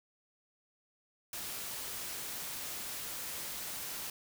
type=noise; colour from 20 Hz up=white; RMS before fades=-41 dBFS; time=1.33-4.1 s; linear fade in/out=2 ms; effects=none